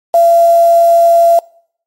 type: tone with quantisation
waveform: sine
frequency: 678 Hz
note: E5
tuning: 49 cents sharp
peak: -4 dBFS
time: 0.14-1.39 s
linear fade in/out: 2 ms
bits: 4
effects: noise-tail reverb RT60 0.6 s tail -24 dB re dry + MP3 64 kbps